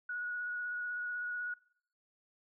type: tone with vibrato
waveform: sine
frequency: 1459 Hz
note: F#6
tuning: 25 cents flat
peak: -36 dBFS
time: 0.09-1.54 s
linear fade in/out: 5 ms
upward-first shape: square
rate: 16 Hz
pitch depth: 11 cents each way
effects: noise-tail reverb RT60 0.6 s tail -22 dB re dry